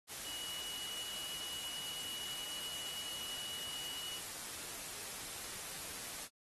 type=tone in noise; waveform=sine; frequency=2927 Hz; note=F#7; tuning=19 cents flat; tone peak=-44 dBFS; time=0.23-4.21 s; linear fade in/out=50 ms; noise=white; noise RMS=-45 dBFS; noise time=0.07-6.29 s; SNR=-2 dB; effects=AAC 32 kbps